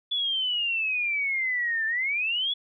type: exponential two-way sweep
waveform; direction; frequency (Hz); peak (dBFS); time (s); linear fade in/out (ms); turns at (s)
sine; down then up; 3451 to 1760 to 3451; -24; 0.11-2.54; 10; 1.86
effects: none